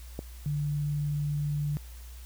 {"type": "click", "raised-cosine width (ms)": 2, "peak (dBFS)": -21, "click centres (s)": 0.191}
{"type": "tone", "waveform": "sine", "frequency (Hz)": 146.83, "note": "D3", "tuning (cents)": 0, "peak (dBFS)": -27, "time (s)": [0.46, 1.77], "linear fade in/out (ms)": 0}
{"effects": ["added 60 Hz sine -42 dBFS peak until 2.25 s", "white hiss -54 dBFS RMS until 2.25 s"]}